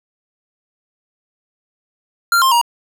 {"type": "tone with pitch steps", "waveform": "square", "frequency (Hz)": [1385, 1056, 946], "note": ["F6", "C6", "A#5"], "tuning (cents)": [-15, 16, 25], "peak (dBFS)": -11, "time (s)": [2.32, 2.614], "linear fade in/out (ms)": 2, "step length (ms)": 98, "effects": []}